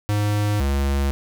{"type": "tone pair in turn", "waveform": "square", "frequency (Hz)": [104, 69.41], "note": ["G#2", "C#2"], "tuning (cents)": [3, 3], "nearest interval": "perfect fifth", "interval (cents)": 700, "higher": "first", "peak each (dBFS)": -19, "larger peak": "neither", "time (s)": [[0.09, 0.6], [0.6, 1.11]], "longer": "neither", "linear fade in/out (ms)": 0, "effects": []}